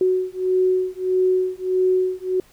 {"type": "beating tone pair", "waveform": "sine", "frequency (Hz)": [369.8, 371.4], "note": ["F#4", "F#4"], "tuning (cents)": [-1, 7], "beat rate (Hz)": 1.6, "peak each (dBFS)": -20, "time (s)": [0.01, 2.4], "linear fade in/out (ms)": 2, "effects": ["pink hiss -54 dBFS RMS until 2.52 s"]}